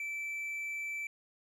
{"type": "tone", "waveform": "triangle", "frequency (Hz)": 2324, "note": "D7", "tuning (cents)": -19, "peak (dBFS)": -34, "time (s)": [0, 1.07], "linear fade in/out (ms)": 2, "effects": []}